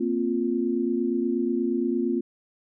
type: chord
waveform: sine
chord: Bb suspended second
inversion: none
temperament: equal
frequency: 233.1 / 261.6 / 349.2 Hz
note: Bb3 / C4 / F4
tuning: 0 / 0 / 0 cents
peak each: -27 / -27 / -26 dBFS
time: 0-2.21 s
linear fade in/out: 10 ms
effects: none